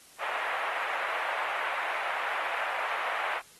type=band-pass noise; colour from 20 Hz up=pink; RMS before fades=-33 dBFS; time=0.18-3.42 s; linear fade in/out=50 ms; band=690 to 2400 Hz; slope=24 dB/octave; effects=white hiss -55 dBFS RMS until 3.59 s + AAC 32 kbps